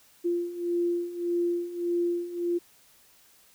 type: beating tone pair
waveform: sine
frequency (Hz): 345.7 / 347.4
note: F4 / F4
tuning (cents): -18 / -9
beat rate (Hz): 1.7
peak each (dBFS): -31 / -27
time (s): 0.24-2.59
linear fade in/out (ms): 20
effects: white hiss -59 dBFS RMS until 3.54 s